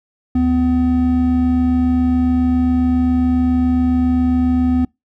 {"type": "tone pair together", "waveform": "triangle", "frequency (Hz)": [75, 252.3], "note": ["D2", "B3"], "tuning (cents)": [37, 37], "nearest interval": "octave + major sixth", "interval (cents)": 2100, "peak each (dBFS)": [-18, -11], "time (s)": [0.35, 4.85], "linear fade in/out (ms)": 5, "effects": ["noise-tail reverb RT60 0.2 s tail -26 dB re dry"]}